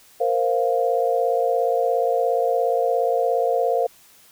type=chord; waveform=sine; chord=Bb suspended second; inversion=none; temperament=equal; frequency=466.2 / 523.3 / 698.5 Hz; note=Bb4 / C5 / F5; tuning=0 / 0 / 0 cents; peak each=-22 dBFS; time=0.2-3.87 s; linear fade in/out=10 ms; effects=white hiss -52 dBFS RMS until 4.31 s